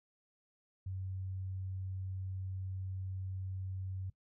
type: tone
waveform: sine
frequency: 94.4 Hz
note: F#2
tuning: 35 cents sharp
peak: -38 dBFS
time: 0.86-4.1 s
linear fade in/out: 5 ms
effects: noise-tail reverb RT60 0.1 s tail -18 dB re dry